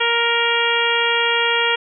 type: harmonic tone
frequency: 468.1 Hz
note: A#4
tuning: 7 cents sharp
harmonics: 1 / 2 / 3 / 4 / 5 / 6 / 7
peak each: -23 / -23 / -23 / -23 / -23 / -23 / -23 dBFS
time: 0-1.76 s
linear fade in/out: 10 ms
effects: none